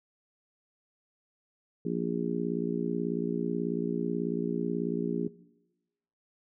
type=harmonic tone; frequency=58.27 Hz; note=A#1; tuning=in tune; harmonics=3 / 4 / 5 / 6 / 7; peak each=-33 / -34 / -35 / -36 / -36 dBFS; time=1.85-5.28 s; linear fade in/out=5 ms; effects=noise-tail reverb RT60 1.0 s tail -20 dB re dry